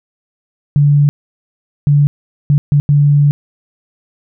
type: tone bursts at uneven times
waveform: sine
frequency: 144.7 Hz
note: D3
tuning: 25 cents flat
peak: -6 dBFS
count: 5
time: 0.76-1.09 / 1.87-2.07 / 2.5-2.58 / 2.72-2.8 / 2.89-3.31 s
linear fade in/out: 0 ms
effects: none